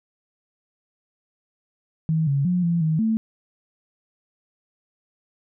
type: tone with pitch steps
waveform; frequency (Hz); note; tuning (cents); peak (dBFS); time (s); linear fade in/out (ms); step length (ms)
sine; 159.6 / 139.5 / 179 / 170 / 158 / 221.9; D#3 / C#3 / F3 / F3 / D#3 / A3; +44 / +11 / +43 / -46 / +27 / +15; -18; 2.09-3.17; 0; 180
effects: none